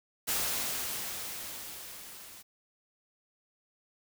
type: noise with level ramp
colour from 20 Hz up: white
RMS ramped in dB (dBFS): -30 to -50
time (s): 0.27-2.43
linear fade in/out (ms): 20
effects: none